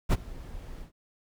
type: noise with ADSR envelope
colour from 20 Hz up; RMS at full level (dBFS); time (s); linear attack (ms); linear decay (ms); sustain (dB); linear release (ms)
brown; -17; 0.09-0.92; 36; 32; -24; 110
effects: none